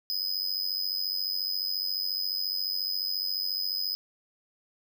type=tone with amplitude modulation; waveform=square; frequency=5030 Hz; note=D#8; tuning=18 cents sharp; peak=-25 dBFS; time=0.1-3.95 s; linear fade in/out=0 ms; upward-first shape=sine; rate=94.3 Hz; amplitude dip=85%; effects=none